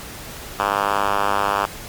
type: tone with band-pass filter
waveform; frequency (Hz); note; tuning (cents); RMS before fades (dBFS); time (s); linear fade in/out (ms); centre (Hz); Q
5% pulse; 100.9; G#2; -49; -20; 0.59-1.66; 5; 1200; 1.3
effects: pink hiss -35 dBFS RMS until 1.88 s + MP3 96 kbps

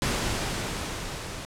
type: noise with level ramp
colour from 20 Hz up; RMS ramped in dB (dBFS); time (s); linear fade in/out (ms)
pink; -26 to -37; 0.02-1.45; 0
effects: low-pass 9000 Hz 12 dB/octave

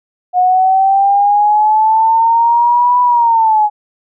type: linear two-way sweep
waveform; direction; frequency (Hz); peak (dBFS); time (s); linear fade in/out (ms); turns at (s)
sine; up then down; 722 to 987.8 to 832; -7; 0.33-3.7; 50; 3.01
effects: none

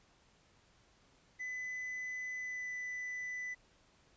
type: tone with pitch glide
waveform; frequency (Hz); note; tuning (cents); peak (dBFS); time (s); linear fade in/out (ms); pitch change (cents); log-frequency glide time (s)
triangle; 2006 to 1993.3; B6 to B6; +26 to +16; -37; 1.39-3.55; 20; -10; 2.39-2.73
effects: pink hiss -68 dBFS RMS until 4.16 s + resampled to 16000 Hz

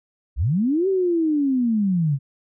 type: linear two-way sweep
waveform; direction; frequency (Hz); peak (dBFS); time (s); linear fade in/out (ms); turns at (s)
sine; up then down; 49 to 391.5 to 131.4; -17; 0.36-2.19; 50; 0.88
effects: none

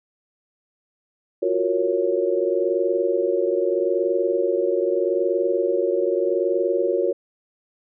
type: chord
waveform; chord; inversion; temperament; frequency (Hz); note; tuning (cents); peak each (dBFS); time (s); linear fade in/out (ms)
sine; Gb major seventh; third; equal; 349.2 / 370 / 466.2 / 554.4; F4 / Gb4 / Bb4 / Db5; 0 / 0 / 0 / 0; -25 / -23 / -24 / -24; 1.42-7.13; 10
effects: none

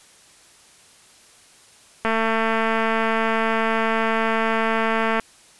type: click train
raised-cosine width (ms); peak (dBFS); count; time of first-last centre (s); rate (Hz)
0.5; -7; 706; 2.05-5.197; 224
effects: white hiss -51 dBFS RMS until 5.59 s + resampled to 24000 Hz

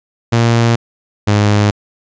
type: tone pair in turn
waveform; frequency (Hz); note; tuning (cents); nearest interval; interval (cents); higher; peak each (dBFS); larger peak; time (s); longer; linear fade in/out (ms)
sawtooth; 116.54 / 103.83; A#2 / G#2; 0 / 0; major second; 200; first; -5; neither; 0.32-0.76 / 1.27-1.71; neither; 10
effects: resampled to 16000 Hz

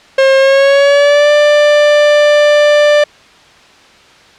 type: tone with pitch glide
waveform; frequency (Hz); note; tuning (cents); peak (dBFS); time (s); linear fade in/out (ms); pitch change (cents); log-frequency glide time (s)
45% pulse; 536 to 591.3; C5 to D5; +42 to +12; -5; 0.18-3.04; 5; +170; 0.38-1.31
effects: white hiss -41 dBFS RMS until 4.38 s + low-pass 4000 Hz 12 dB/octave

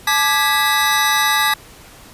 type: tone cluster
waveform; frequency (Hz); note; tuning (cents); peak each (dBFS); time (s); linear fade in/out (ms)
square; 863 / 1184 / 1656 / 1973 / 3869; A5 / D6 / G#6 / B6 / B7; -34 / +14 / -5 / -2 / -36; -21; 0.07-1.54; 5
effects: pink hiss -42 dBFS RMS until 2.13 s + resampled to 32000 Hz

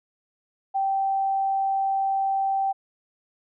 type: tone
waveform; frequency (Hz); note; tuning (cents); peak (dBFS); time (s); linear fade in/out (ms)
sine; 779; G5; -11; -21; 0.74-2.73; 20
effects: none

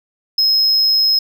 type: tone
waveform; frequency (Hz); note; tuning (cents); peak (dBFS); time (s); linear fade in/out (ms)
sine; 5140; E8; -45; -8; 0.38-1.19; 5
effects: tanh soft clip ceiling -10 dBFS

